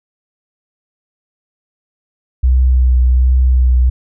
sine tone with vibrato, 63.1 Hz, B1, 38 cents sharp, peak -7 dBFS, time 2.43-3.9 s, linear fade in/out 10 ms, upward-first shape triangle, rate 1.3 Hz, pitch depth 26 cents each way, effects none

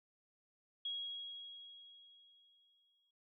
sine tone with exponential decay, 3304 Hz, G#7, 10 cents flat, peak -37 dBFS, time 0.85-3.11 s, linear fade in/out 5 ms, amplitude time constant 490 ms, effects noise-tail reverb RT60 0.4 s tail -23 dB re dry

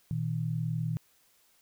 sine tone pair together, 119.2 / 159.11 Hz, A#2 / D#3, +39 / +39 cents, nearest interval perfect fourth, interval 500 cents, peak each -32 / -31 dBFS, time 0.11-0.97 s, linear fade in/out 0 ms, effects white hiss -66 dBFS RMS until 1.61 s

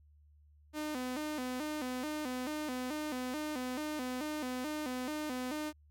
sawtooth tone with vibrato, 277.2 Hz, C#4, in tune, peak -32 dBFS, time 0.73-5.73 s, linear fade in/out 50 ms, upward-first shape square, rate 2.3 Hz, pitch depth 160 cents each way, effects added 74 Hz sine -60 dBFS peak until 5.9 s

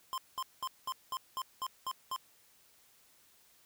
square tone bursts, 1046.5 Hz, C6, in tune, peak -35 dBFS, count 9, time 0.13-2.162 s, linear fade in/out 0 ms, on 48 ms, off 200 ms, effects white hiss -65 dBFS RMS until 3.65 s

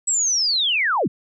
sine linear sweep, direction down, 7902 to 103.83 Hz, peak -17 dBFS, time 0.07-1.08 s, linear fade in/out 10 ms, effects none

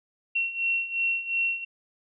sine beating tone pair, 2724 / 2726.8 Hz, F7 / F7, -44 / -42 cents, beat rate 2.8 Hz, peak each -30 / -26 dBFS, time 0.35-1.65 s, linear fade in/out 10 ms, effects none

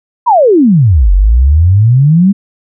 sine exponential two-way sweep, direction down then up, 1028 to 44.27 to 205.1 Hz, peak -3 dBFS, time 0.26-2.33 s, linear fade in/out 20 ms, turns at 1.12 s, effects none

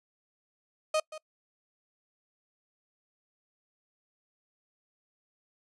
35% pulse tone with echo, 622.3 Hz, D#5, in tune, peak -23 dBFS, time 0.94-1 s, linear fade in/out 5 ms, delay 180 ms, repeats 1, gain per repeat -15 dB, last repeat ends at 1.18 s, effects noise-tail reverb RT60 0.1 s tail -25 dB re dry + resampled to 24000 Hz

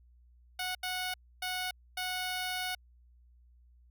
10% pulse tone bursts at uneven times, 735 Hz, F#5, 12 cents flat, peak -25 dBFS, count 4, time 0.59-0.75 / 0.83-1.14 / 1.42-1.71 / 1.97-2.75 s, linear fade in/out 5 ms, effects added 60 Hz sine -58 dBFS peak until 3.9 s

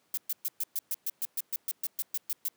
violet noise bursts, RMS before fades -31 dBFS, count 16, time 0.14-2.484 s, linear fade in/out 2 ms, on 34 ms, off 120 ms, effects pink hiss -70 dBFS RMS until 2.56 s + high-pass 200 Hz 12 dB/octave

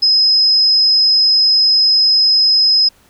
sine tone, 5090 Hz, D#8, 39 cents sharp, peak -8 dBFS, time 0.02-2.89 s, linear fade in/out 10 ms, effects pink hiss -51 dBFS RMS until 3.09 s

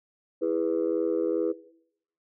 sine chord, E major, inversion none, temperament just, 329.6 / 412 / 494.4 Hz, E4 / G#4 / B4, 0 / -14 / +2 cents, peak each -27 / -28 / -26 dBFS, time 0.41-1.53 s, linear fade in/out 20 ms, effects noise-tail reverb RT60 0.7 s tail -18 dB re dry + tanh soft clip ceiling -17 dBFS

